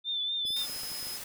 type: tone with vibrato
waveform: sine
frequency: 3549 Hz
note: A7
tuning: 14 cents sharp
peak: -29 dBFS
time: 0.04-0.67 s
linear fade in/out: 50 ms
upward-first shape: triangle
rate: 4.1 Hz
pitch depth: 50 cents each way
type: tone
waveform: sawtooth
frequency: 5090 Hz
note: D#8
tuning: 39 cents sharp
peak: -35 dBFS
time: 0.45-1.18 s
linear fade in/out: 20 ms
type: clicks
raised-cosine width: 2 ms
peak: -37 dBFS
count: 8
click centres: 0.452 / 0.505 / 0.698 / 0.763 / 0.834 / 0.917 / 1.028 / 1.069 s
type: noise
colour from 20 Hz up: white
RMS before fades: -41 dBFS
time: 0.56-1.24 s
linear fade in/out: 5 ms
effects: none